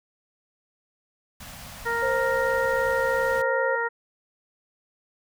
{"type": "band-stop noise", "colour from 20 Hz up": "pink", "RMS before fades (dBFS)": -41, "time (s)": [1.4, 3.42], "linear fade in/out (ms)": 5, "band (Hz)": [250, 540], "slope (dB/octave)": 48}
{"type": "harmonic tone", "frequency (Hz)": 466.2, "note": "A#4", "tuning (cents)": 0, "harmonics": [1, 2, 3, 4], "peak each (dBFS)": [-29, -29, -29, -29], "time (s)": [1.85, 3.89], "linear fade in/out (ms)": 20}
{"type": "tone", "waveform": "sine", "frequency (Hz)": 529, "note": "C5", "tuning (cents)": 19, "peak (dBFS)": -24, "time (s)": [2.02, 3.76], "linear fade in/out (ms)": 10}
{"effects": []}